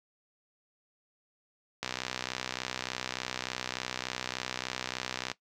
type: click train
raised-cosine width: 0.2 ms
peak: -15 dBFS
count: 222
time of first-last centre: 1.83-5.316 s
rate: 63.4 Hz
effects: noise-tail reverb RT60 0.1 s tail -17 dB re dry + high-pass 100 Hz 12 dB/octave